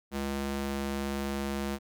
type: tone with high-pass filter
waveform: square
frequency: 69.3 Hz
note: C#2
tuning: in tune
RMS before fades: -33 dBFS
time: 0.11-1.79 s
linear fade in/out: 50 ms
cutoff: 160 Hz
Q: 1
effects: none